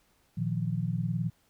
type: chord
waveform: sine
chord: Bb suspended fourth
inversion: none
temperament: equal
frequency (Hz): 116.54 / 155.56 / 174.61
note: Bb2 / Eb3 / F3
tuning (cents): 0 / 0 / 0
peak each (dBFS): -32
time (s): 0.37-1.3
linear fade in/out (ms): 10
effects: pink hiss -68 dBFS RMS until 1.49 s